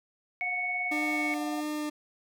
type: tone with tremolo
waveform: sine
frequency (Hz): 723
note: F#5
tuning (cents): -40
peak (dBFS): -34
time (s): 0.41-1.61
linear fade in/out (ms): 10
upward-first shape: sine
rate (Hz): 18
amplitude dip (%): 50
type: tone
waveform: sine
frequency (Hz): 2217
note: C#7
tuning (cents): 0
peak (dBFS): -29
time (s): 0.41-1.34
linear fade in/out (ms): 0
type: tone with vibrato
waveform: 40% pulse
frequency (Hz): 300.5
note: D4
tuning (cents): +40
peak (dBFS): -30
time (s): 0.91-1.9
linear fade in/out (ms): 10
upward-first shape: triangle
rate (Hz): 1.6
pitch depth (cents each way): 10
effects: none